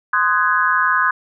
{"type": "chord", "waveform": "sine", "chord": "Ab dominant seventh", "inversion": "first", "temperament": "just", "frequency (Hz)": [1038.3, 1245.9, 1495.1, 1661.2], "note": ["C6", "Eb6", "Gb6", "Ab6"], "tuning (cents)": [-14, 2, 18, 0], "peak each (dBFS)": -19, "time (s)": [0.13, 1.11], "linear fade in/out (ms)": 5, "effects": []}